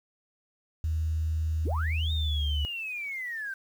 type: tone with pitch glide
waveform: sine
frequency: 79.4 to 72.81 Hz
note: D#2 to D2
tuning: +36 to -14 cents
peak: -25 dBFS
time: 0.84-2.65 s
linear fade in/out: 0 ms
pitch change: -150 cents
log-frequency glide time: 2.11-2.47 s
type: linear two-way sweep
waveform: sine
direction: up then down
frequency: 207.7 to 3719 to 1534 Hz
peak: -32 dBFS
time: 1.65-3.54 s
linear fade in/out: 5 ms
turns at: 2.12 s
effects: tanh soft clip ceiling -18 dBFS + 9-bit